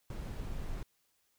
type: noise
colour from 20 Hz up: brown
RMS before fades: -39 dBFS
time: 0.1-0.83 s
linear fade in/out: 2 ms
effects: white hiss -75 dBFS RMS until 1.38 s

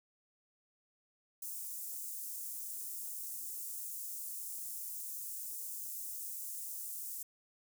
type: high-pass noise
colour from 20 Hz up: white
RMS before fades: -43 dBFS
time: 1.42-7.23 s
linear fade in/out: 5 ms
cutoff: 7200 Hz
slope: 24 dB/octave
effects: none

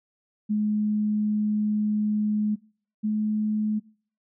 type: tone pair in turn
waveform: sine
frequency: 211.2 / 213.5 Hz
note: G#3 / G#3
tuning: +29 / +48 cents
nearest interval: unison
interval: 19 cents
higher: second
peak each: -21 / -22 dBFS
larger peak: first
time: 0.49-2.56 / 3.03-3.8 s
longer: first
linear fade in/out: 20 ms
effects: noise-tail reverb RT60 0.5 s tail -24 dB re dry

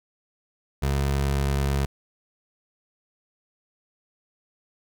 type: tone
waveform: 25% pulse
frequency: 69.3 Hz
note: C#2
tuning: in tune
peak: -18 dBFS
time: 0.82-1.86 s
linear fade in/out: 10 ms
effects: none

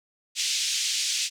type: band-pass noise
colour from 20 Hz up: white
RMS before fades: -27 dBFS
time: 0.35-1.3 s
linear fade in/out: 50 ms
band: 2600 to 6900 Hz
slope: 24 dB/octave
effects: none

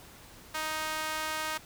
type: tone with high-pass filter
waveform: sawtooth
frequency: 312.2 Hz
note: D#4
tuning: 6 cents sharp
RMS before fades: -34 dBFS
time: 0.54-1.58 s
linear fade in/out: 10 ms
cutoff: 1100 Hz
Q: 1.1
effects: pink hiss -52 dBFS RMS until 1.65 s

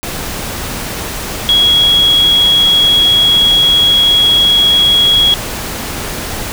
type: tone in noise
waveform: sine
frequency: 3322 Hz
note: G#7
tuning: in tune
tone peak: -6 dBFS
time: 1.49-5.34 s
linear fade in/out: 0 ms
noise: pink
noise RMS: -21 dBFS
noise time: 0.03-6.52 s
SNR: +12 dB
effects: none

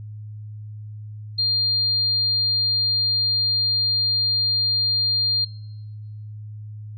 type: tone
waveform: sine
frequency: 4200 Hz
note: C8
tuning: 6 cents sharp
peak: -18 dBFS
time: 1.38-5.45 s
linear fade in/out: 10 ms
effects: noise-tail reverb RT60 1.0 s tail -23 dB re dry + added 106 Hz sine -33 dBFS peak until 6.97 s

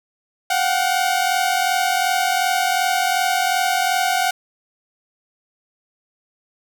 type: tone pair together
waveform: sawtooth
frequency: 718 / 760.7 Hz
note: F5 / F#5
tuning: +48 / +48 cents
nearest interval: minor second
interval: 100 cents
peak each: -16 dBFS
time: 0.5-4.31 s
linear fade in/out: 5 ms
effects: none

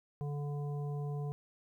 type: harmonic tone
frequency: 145 Hz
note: D3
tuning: 22 cents flat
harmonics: 1 / 3 / 5 / 7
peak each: -35 / -45 / -50 / -56 dBFS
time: 0.21-1.32 s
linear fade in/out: 0 ms
effects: 12-bit

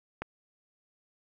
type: click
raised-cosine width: 0.5 ms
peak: -19 dBFS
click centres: 0.22 s
effects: none

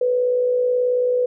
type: tone with amplitude modulation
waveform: sine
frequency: 496.4 Hz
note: B4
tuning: 9 cents sharp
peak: -14 dBFS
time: 0.01-1.26 s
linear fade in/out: 5 ms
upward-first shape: sine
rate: 58.5 Hz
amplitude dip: 40%
effects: none

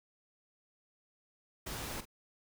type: noise with echo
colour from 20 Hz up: pink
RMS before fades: -41 dBFS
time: 1.66-2.01 s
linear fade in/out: 10 ms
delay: 45 ms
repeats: 1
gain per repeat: -12 dB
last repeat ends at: 2.055 s
effects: none

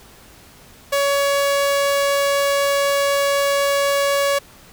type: tone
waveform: sawtooth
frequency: 562 Hz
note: C#5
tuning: 24 cents sharp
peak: -12 dBFS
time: 0.92-4.39 s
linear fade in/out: 10 ms
effects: pink hiss -46 dBFS RMS until 4.72 s

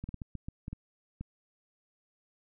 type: clicks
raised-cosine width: 5 ms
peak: -26 dBFS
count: 9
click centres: 0.04 / 0.09 / 0.143 / 0.218 / 0.353 / 0.485 / 0.681 / 0.73 / 1.21 s
effects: none

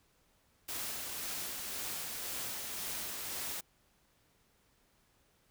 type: noise with tremolo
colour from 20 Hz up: white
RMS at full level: -39 dBFS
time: 0.68-3.61 s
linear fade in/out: 10 ms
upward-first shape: sine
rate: 1.9 Hz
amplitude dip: 25%
effects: pink hiss -71 dBFS RMS until 5.5 s

